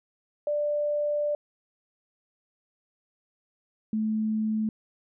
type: tone pair in turn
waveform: sine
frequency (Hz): 590 / 217.3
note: D5 / A3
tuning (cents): +8 / -21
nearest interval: octave + perfect fourth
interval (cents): 1729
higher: first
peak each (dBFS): -24 / -24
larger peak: neither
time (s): 0.47-1.35 / 3.93-4.69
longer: first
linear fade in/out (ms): 2
effects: none